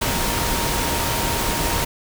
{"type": "tone in noise", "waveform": "sine", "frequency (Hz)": 932.3, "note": "A#5", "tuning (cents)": 0, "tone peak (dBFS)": -29, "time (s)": [0.01, 1.85], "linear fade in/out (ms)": 10, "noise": "pink", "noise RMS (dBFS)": -22, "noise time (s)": [0.01, 1.85], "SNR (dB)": -10, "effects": []}